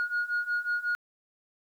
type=beating tone pair; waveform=sine; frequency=1437 / 1442.5 Hz; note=F6 / F#6; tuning=+49 / -44 cents; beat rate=5.5 Hz; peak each=-30 / -28 dBFS; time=0-0.95 s; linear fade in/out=0 ms; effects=tanh soft clip ceiling -23 dBFS + 10-bit